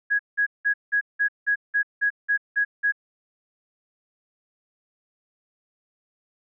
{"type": "tone bursts", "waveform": "sine", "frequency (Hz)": 1661.2, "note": "G#6", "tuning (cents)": 0, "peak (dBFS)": -18, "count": 11, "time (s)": [0.1, 2.923], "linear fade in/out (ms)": 20, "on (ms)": 93, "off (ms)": 180, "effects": []}